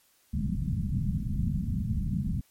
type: low-pass noise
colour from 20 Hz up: white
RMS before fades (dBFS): -29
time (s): 0.33-2.41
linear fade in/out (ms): 10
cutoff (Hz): 210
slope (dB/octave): 48
effects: white hiss -65 dBFS RMS until 2.5 s + MP3 64 kbps